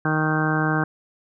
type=harmonic tone; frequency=155.6 Hz; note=D#3; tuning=in tune; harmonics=1 / 2 / 3 / 4 / 5 / 6 / 7 / 8 / 9 / 10; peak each=-23 / -25 / -31 / -34 / -29 / -35 / -31 / -32 / -32 / -26 dBFS; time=0.05-0.84 s; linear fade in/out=2 ms; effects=none